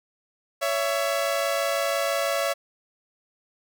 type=tone pair together; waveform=sawtooth; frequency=560 / 666 Hz; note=C#5 / E5; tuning=+18 / +18 cents; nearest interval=minor third; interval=300 cents; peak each=-22 dBFS; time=0.61-2.54 s; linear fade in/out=20 ms; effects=none